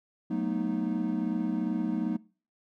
triangle chord, B dominant seventh, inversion second, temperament equal with one note detuned, 185 / 220 / 242.6 / 311.1 Hz, F#3 / A3 / B3 / D#4, 0 / 0 / -31 / 0 cents, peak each -31 dBFS, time 0.3-2.17 s, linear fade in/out 10 ms, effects noise-tail reverb RT60 0.4 s tail -23 dB re dry

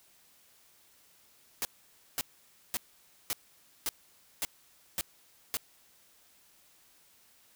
white noise bursts, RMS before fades -32 dBFS, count 8, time 1.62-5.57 s, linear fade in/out 0 ms, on 30 ms, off 530 ms, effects white hiss -63 dBFS RMS until 7.55 s

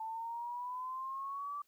sine exponential sweep, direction up, 880 to 1168 Hz, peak -38 dBFS, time 0-1.62 s, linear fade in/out 5 ms, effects white hiss -75 dBFS RMS until 1.67 s

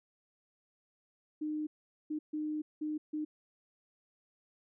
sine tone bursts at uneven times, 305 Hz, D#4, 34 cents flat, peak -33 dBFS, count 5, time 1.41-1.67 / 2.1-2.19 / 2.33-2.62 / 2.81-2.98 / 3.13-3.25 s, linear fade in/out 10 ms, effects none

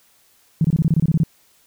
sine tone bursts, 160 Hz, D#3, 49 cents sharp, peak -12 dBFS, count 11, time 0.61-1.235 s, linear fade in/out 2 ms, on 35 ms, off 24 ms, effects white hiss -57 dBFS RMS until 1.66 s

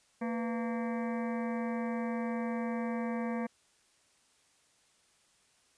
harmonic tone with a mistuned harmonic, 229.7 Hz, A#3, 25 cents flat, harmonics 1 / 2 / 3 / 4 / 5 / 7 / 8 / 9 / 10, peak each -33 / -39 / -43 / -45 / -47 / -50 / -51 / -52 / -53 dBFS, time 0.21-3.47 s, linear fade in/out 10 ms, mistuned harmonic 2, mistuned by +130 cents, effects white hiss -68 dBFS RMS until 5.77 s + resampled to 22050 Hz

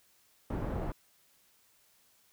pink low-pass noise, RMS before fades -35 dBFS, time 0.5-0.92 s, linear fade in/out 5 ms, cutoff 820 Hz, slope 12 dB/octave, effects white hiss -67 dBFS RMS until 2.32 s

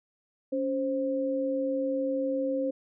sine tone pair together, 278.9 / 526.5 Hz, C#4 / C5, +11 / +11 cents, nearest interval major seventh, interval 1100 cents, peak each -30 / -28 dBFS, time 0.52-2.71 s, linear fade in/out 10 ms, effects none

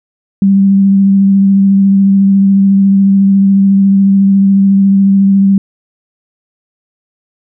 sine tone with vibrato, 196 Hz, G3, in tune, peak -4 dBFS, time 0.42-5.58 s, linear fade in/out 2 ms, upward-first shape sine, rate 14 Hz, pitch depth 15 cents each way, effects none

